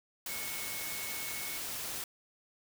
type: tone in noise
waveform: sine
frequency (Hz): 2200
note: C#7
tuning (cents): -14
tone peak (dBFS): -44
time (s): 0.29-1.58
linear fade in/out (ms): 2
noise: white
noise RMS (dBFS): -39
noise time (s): 0.26-2.04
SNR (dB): -8
effects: none